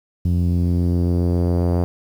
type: tone with low-pass filter sweep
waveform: sawtooth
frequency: 87.31 Hz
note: F2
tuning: in tune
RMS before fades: -18 dBFS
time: 0.25-1.84 s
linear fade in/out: 0 ms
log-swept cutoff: 180 to 670 Hz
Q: 1.2
effects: 8-bit